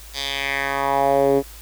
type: tone with band-pass filter sweep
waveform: 10% pulse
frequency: 138.6 Hz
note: C#3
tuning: in tune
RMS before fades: -20 dBFS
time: 0.13-1.43 s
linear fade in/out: 50 ms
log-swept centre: 4600 to 350 Hz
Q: 2.4
effects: added 53 Hz sine -40 dBFS peak until 1.61 s + white hiss -43 dBFS RMS until 1.61 s